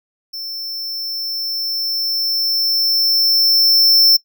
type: tone with level ramp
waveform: square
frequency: 5350 Hz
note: E8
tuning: 25 cents sharp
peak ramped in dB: -25 to -7 dBFS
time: 0.33-4.17 s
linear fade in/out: 10 ms
effects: noise-tail reverb RT60 0.1 s tail -21 dB re dry